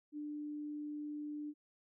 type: tone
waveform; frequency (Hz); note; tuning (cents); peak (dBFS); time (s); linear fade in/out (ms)
sine; 297.1; D4; +20; -40; 0.12-1.54; 50
effects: none